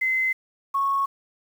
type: tone pair in turn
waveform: sine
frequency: 2055 / 1101.9 Hz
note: C7 / C#6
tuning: -32 / -11 cents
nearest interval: major seventh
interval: 1079 cents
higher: first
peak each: -20 dBFS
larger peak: neither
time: 0.01-0.33 / 0.74-1.06 s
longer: neither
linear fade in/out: 10 ms
effects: 8-bit